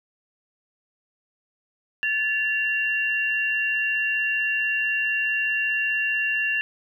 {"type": "tone pair together", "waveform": "sine", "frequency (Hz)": [1737.4, 2758], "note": ["A6", "F7"], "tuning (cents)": [-22, -22], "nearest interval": "minor sixth", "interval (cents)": 800, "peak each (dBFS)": -24, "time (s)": [2.03, 6.61], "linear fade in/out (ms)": 0, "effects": []}